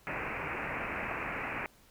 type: low-pass noise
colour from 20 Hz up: white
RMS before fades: -37 dBFS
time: 0.07-1.66 s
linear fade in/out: 0 ms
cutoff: 2600 Hz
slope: 96 dB/octave
effects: pink hiss -62 dBFS RMS until 1.9 s

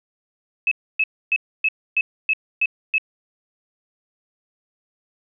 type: tone bursts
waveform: sine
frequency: 2590 Hz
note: E7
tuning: 31 cents flat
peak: -15 dBFS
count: 8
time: 0.67-2.982 s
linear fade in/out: 2 ms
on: 44 ms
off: 280 ms
effects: none

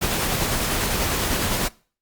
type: noise with tremolo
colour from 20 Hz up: pink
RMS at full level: -22 dBFS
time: 0.01-1.69 s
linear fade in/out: 20 ms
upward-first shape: sine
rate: 10 Hz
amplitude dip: 25%
effects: noise-tail reverb RT60 0.4 s tail -22 dB re dry + Opus 48 kbps

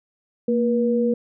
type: tone pair together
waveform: sine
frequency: 231.5 / 481.5 Hz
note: A#3 / B4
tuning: -12 / -44 cents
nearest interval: octave + minor second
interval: 1268 cents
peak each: -20 dBFS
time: 0.48-1.14 s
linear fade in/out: 5 ms
effects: none

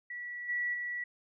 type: tone with level steps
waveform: sine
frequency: 1944 Hz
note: B6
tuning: 28 cents flat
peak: -38 / -30 / -34 dBFS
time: 0.1-1.04 s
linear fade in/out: 5 ms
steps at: 0.48 / 0.73 s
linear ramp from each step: 20 ms
effects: none

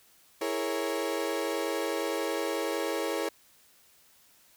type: chord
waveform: 35% pulse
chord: A# half-diminished seventh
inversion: second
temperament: equal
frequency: 329.6 / 415.3 / 466.2 / 554.4 Hz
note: E4 / G#4 / A#4 / C#5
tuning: 0 / 0 / 0 / 0 cents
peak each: -33 dBFS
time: 0.41-3.29 s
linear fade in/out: 5 ms
effects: white hiss -61 dBFS RMS until 4.56 s

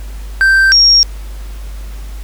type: tone pair in turn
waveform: triangle / sine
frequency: 1564 / 5573 Hz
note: G6 / F8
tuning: -4 / -5 cents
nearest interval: octave + minor seventh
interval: 2199 cents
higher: second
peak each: -4 dBFS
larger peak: neither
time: 0.41-0.72 / 0.72-1.03 s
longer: neither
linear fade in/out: 0 ms
effects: added 50 Hz sine -23 dBFS peak until 2.23 s + pink hiss -39 dBFS RMS until 2.23 s

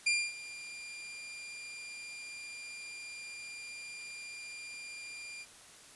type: tone with ADSR envelope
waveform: sawtooth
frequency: 2395 Hz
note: D7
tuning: 33 cents sharp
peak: -22 dBFS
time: 0.06-5.46 s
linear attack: 10 ms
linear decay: 250 ms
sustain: -18 dB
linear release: 44 ms
effects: white hiss -55 dBFS RMS until 5.95 s + resampled to 24000 Hz

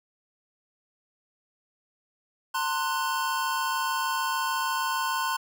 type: chord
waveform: square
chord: F# diminished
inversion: first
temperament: equal with one note detuned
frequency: 900 / 1046.5 / 1480 Hz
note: A5 / C6 / F#6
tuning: +39 / 0 / 0 cents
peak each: -32 / -29 / -33 dBFS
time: 2.54-5.37 s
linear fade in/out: 10 ms
effects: none

